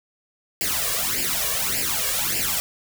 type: noise with flanger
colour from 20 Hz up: white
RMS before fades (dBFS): -24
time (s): 0.61-2.6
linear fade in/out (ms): 0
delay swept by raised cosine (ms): 0.4 to 1.8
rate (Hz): 1.7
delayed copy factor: +0.85
effects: none